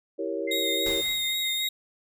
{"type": "chord", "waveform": "sine", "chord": "E diminished seventh", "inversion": "none", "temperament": "equal", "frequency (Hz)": [329.6, 392, 466.2, 554.4], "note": ["E4", "G4", "Bb4", "Db5"], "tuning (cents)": [0, 0, 0, 0], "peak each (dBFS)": -33, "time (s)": [0.18, 1.02], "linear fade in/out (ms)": 20}
{"type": "tone with tremolo", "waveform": "sine", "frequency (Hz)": 2085, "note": "C7", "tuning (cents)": -7, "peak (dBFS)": -30, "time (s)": [0.47, 1.68], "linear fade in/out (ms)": 10, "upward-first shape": "sine", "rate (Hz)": 5.2, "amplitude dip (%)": 55}
{"type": "tone with vibrato", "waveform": "40% pulse", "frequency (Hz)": 3729, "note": "A#7", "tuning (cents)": 0, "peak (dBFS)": -25, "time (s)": [0.51, 1.69], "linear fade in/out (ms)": 5, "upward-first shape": "sine", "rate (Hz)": 3.7, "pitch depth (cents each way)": 24}
{"type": "noise with exponential decay", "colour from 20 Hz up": "pink", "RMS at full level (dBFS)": -36, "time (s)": [0.86, 1.65], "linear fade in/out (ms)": 2, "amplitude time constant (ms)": 170}
{"effects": []}